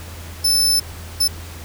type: tone bursts at uneven times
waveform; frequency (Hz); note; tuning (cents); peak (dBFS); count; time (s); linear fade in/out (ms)
sawtooth; 5274; E8; 0; -11; 2; 0.44-0.8 / 1.2-1.28; 10
effects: added 83 Hz sine -33 dBFS peak until 1.64 s + pink hiss -38 dBFS RMS until 1.64 s